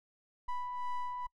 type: ring-modulated tone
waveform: triangle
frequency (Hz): 493.9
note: B4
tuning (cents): 0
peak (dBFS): -29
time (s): 0.48-1.27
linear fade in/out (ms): 10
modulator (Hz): 495
effects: noise-tail reverb RT60 0.1 s tail -26 dB re dry